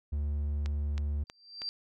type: tone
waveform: triangle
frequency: 73 Hz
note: D2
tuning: 10 cents flat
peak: -27 dBFS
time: 0.12-1.24 s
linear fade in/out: 10 ms
type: click train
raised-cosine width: 0.2 ms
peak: -24 dBFS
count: 4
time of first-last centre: 0.66-1.618 s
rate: 3.13 Hz
type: tone with exponential growth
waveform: sine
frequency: 4699 Hz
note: D8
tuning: in tune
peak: -31 dBFS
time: 1.27-1.69 s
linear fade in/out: 0 ms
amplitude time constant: 90 ms
effects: none